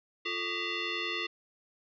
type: tone with frequency modulation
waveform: sine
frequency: 349.2 Hz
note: F4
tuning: in tune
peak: -31 dBFS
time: 0.25-1.27 s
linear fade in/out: 10 ms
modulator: 789 Hz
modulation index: 4.5
effects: none